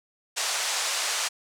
white band-pass noise, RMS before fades -28 dBFS, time 0.36-1.29 s, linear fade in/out 20 ms, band 550 to 8200 Hz, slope 24 dB/octave, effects none

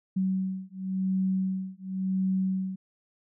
sine beating tone pair, 188.5 / 189.43 Hz, F#3 / F#3, +32 / +41 cents, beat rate 0.93 Hz, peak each -29 dBFS, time 0.16-2.76 s, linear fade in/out 10 ms, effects none

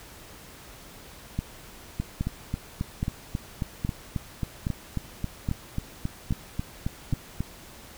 two click trains, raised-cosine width 5 ms, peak -15 / -14 dBFS, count 21 / 8, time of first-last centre 2-7.405 / 1.39-7.128 s, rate 3.7 / 1.22 Hz, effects pink hiss -47 dBFS RMS until 7.97 s

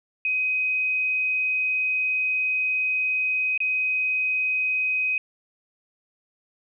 sine tone with dropouts, 2517 Hz, D#7, 19 cents sharp, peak -21 dBFS, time 0.25-5.18 s, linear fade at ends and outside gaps 2 ms, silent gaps 3.577-3.603 s, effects none

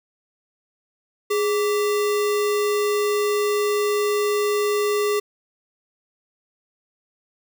sine tone with sample-and-hold, 415.3 Hz, G#4, in tune, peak -18 dBFS, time 1.3-5.2 s, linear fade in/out 10 ms, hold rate 1575 Hz, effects none

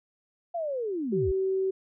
sine linear sweep, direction down, 704 to 46.25 Hz, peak -28 dBFS, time 0.54-1.32 s, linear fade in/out 10 ms
sine tone, 381.6 Hz, G4, 47 cents flat, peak -24 dBFS, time 1.12-1.71 s, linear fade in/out 10 ms
effects none

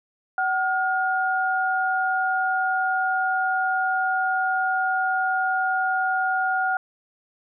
sine tone pair together, 755 / 1425.3 Hz, F#5 / F6, +35 / +35 cents, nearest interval major seventh, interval 1100 cents, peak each -23 dBFS, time 0.38-6.77 s, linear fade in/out 2 ms, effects none

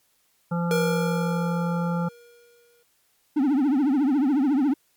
harmonic tone, 171.7 Hz, F3, 29 cents flat, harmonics 1 / 3 / 5 / 7 / 8, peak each -23 / -32 / -34 / -40 / -35 dBFS, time 0.51-2.09 s, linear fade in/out 10 ms
square tone with exponential decay, 475.5 Hz, A#4, 34 cents sharp, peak -21 dBFS, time 0.71-2.83 s, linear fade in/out 1 ms, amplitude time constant 460 ms
triangle tone with vibrato, 277.5 Hz, C#4, 2 cents sharp, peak -16 dBFS, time 3.36-4.74 s, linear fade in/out 10 ms, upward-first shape triangle, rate 14 Hz, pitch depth 210 cents each way
effects white hiss -66 dBFS RMS until 4.96 s + MP3 96 kbps

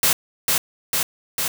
white noise with echo, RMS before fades -17 dBFS, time 0.03-0.13 s, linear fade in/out 2 ms, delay 450 ms, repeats 3, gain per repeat -2 dB, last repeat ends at 1.48 s, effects none

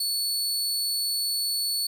sawtooth tone, 4435 Hz, C#8, in tune, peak -22 dBFS, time 0-1.87 s, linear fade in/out 5 ms, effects none

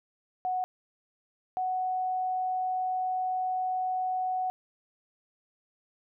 sine tone pair in turn, 738 / 742.1 Hz, F#5 / F#5, -5 / +5 cents, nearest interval unison, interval 10 cents, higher second, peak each -27 dBFS, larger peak neither, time 0.45-0.64 / 1.57-4.5 s, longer second, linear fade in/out 0 ms, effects none

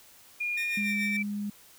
sine tone with pitch glide, 2425 to 2325 Hz, D#7 to D7, -45 to -18 cents, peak -28 dBFS, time 0.4-1.23 s, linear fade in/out 10 ms, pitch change -73 cents, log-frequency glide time 0.71-0.97 s
sawtooth tone with tremolo, 1834 Hz, A#6, 29 cents flat, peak -31 dBFS, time 0.57-1.17 s, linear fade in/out 5 ms, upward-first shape sine, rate 7 Hz, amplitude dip 65%
sine tone, 205.4 Hz, G#3, 19 cents flat, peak -30 dBFS, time 0.77-1.5 s, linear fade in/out 5 ms
effects white hiss -55 dBFS RMS until 1.78 s

